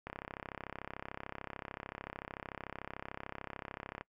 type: click train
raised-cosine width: 0.5 ms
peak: -26 dBFS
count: 133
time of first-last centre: 0.07-4.01 s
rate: 33.5 Hz
effects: noise-tail reverb RT60 0.1 s tail -22 dB re dry